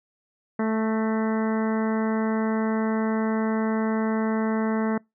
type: harmonic tone with a mistuned harmonic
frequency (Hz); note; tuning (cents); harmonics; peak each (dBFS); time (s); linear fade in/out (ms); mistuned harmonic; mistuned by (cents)
220; A3; 0; 1 / 2 / 3 / 4 / 5 / 6 / 7 / 8 / 9; -23 / -29 / -33 / -35 / -37 / -39 / -40 / -41 / -42; 0.59-4.98; 5; 8; +34
effects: noise-tail reverb RT60 0.2 s tail -26 dB re dry